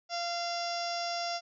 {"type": "harmonic tone", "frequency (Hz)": 690, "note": "F5", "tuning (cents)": -21, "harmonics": [1, 2, 3, 4, 5, 6, 7, 8, 9, 10], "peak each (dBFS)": [-34, -42, -45, -46, -46, -50, -40, -40, -50, -53], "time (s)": [0.09, 1.41], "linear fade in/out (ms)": 50, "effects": []}